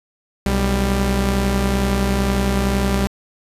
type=tone pair together; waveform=sawtooth; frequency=62.2 / 197.47 Hz; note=B1 / G3; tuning=+13 / +13 cents; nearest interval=octave + minor sixth; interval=2000 cents; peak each=-15 dBFS; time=0.46-3.07 s; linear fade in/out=0 ms; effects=resampled to 32000 Hz